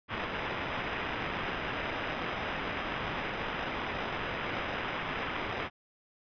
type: noise with sample-and-hold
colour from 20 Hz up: blue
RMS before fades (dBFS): -35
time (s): 0.08-5.7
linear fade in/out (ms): 50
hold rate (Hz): 4410
effects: resampled to 11025 Hz